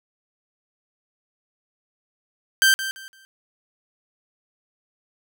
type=tone with echo; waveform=sawtooth; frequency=1565 Hz; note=G6; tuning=3 cents flat; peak=-10 dBFS; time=2.62-2.74 s; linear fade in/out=0 ms; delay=170 ms; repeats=3; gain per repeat=-12 dB; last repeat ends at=3.25 s; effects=none